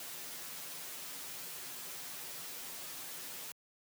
white noise with comb filter, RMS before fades -45 dBFS, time 0-3.52 s, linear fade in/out 2 ms, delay 9.3 ms, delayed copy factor -0.8, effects high-pass 100 Hz 12 dB/octave

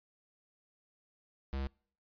square tone, 67.7 Hz, C#2, 40 cents flat, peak -35 dBFS, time 1.53-1.67 s, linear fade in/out 0 ms, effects noise-tail reverb RT60 0.5 s tail -26 dB re dry + resampled to 11025 Hz

